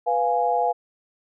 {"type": "chord", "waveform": "sine", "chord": "F diminished", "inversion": "second", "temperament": "equal", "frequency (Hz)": [493.9, 698.5, 830.6], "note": ["Cb5", "F5", "Ab5"], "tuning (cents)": [0, 0, 0], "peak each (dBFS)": [-25, -22, -23], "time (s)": [0.06, 0.73], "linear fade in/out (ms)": 20, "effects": []}